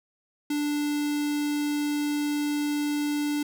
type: tone with notch filter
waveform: square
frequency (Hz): 293.7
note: D4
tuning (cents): 0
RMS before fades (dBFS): -27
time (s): 0.5-3.43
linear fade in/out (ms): 5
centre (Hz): 1100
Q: 1.1
effects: none